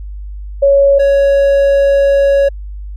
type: tone pair in turn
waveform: sine / triangle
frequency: 557 / 557 Hz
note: C#5 / C#5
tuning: +8 / +8 cents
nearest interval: unison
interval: 0 cents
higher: neither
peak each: -5 dBFS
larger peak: neither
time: 0.62-0.99 / 0.99-2.49 s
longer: second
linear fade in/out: 10 ms
effects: added 50 Hz sine -23 dBFS peak until 2.96 s